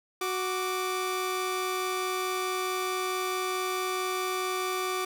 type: tone pair together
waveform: sawtooth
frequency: 369.8 / 1174 Hz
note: F#4 / D6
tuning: -1 / -1 cents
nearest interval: octave + minor sixth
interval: 2000 cents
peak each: -27 / -28 dBFS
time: 0.21-5.05 s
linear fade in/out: 5 ms
effects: none